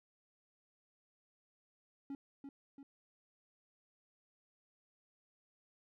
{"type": "tone with echo", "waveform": "triangle", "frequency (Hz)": 277.2, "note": "C#4", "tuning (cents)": 0, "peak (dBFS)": -39, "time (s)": [2.1, 2.15], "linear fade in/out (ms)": 2, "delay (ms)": 340, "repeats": 2, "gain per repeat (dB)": -5, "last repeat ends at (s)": 2.83, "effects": []}